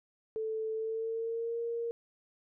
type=tone with pitch glide; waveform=sine; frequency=440 to 466.2 Hz; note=A4 to A#4; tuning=0 to 0 cents; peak=-32 dBFS; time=0.36-1.91 s; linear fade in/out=0 ms; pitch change=+100 cents; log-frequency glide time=0.73-1.59 s; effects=none